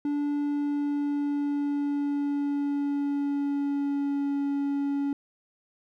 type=tone with pitch glide; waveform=triangle; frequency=290 to 281.7 Hz; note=D4 to C#4; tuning=-22 to +28 cents; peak=-23 dBFS; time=0.05-5.13 s; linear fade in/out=2 ms; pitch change=-50 cents; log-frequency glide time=0.36-4.42 s; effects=none